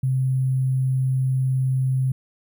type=tone with sample-and-hold; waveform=sine; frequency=130.81 Hz; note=C3; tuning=in tune; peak=-18 dBFS; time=0.03-2.12 s; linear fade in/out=5 ms; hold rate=11025 Hz; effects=none